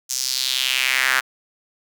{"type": "tone with high-pass filter sweep", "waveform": "sawtooth", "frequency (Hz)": 130.3, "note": "C3", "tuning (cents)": -7, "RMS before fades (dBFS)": -21, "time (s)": [0.09, 1.21], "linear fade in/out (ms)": 20, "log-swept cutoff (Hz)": [6300, 1500], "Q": 2.9, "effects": []}